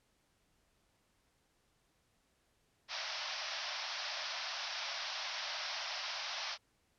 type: band-pass noise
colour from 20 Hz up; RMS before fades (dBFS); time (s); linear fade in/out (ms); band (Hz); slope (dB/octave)
white; -41; 2.88-6.58; 50; 580 to 5700; 96
effects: pink hiss -75 dBFS RMS until 6.98 s + low-pass 11000 Hz 12 dB/octave